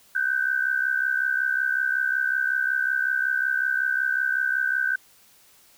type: tone pair together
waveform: sine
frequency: 1503.6 / 1569 Hz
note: F#6 / G6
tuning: +27 / +1 cents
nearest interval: minor second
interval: 74 cents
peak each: -24 dBFS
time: 0.15-4.96 s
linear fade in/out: 5 ms
effects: white hiss -56 dBFS RMS until 5.77 s